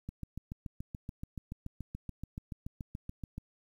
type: click train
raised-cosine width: 5 ms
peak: -27 dBFS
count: 24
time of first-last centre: 0.09-3.38 s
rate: 6.99 Hz
effects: 10-bit